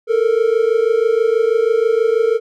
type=tone pair together; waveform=triangle; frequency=440 / 466.2 Hz; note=A4 / A#4; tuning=0 / 0 cents; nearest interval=minor second; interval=100 cents; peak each=-13 dBFS; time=0.07-2.4 s; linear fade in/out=50 ms; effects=none